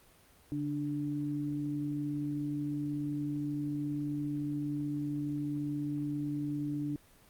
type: tone pair together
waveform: sine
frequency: 143.58 / 293.7 Hz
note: D3 / D4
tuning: -39 / 0 cents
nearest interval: octave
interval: 1239 cents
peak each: -37 / -33 dBFS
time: 0.52-6.96 s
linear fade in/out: 0 ms
effects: pink hiss -61 dBFS RMS until 7.29 s + Opus 32 kbps